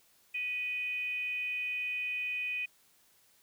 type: tone with frequency modulation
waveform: sine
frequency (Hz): 2489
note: D#7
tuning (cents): 0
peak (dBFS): -32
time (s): 0.34-2.66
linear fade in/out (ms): 10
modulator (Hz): 533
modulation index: 0.28
effects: white hiss -66 dBFS RMS until 3.42 s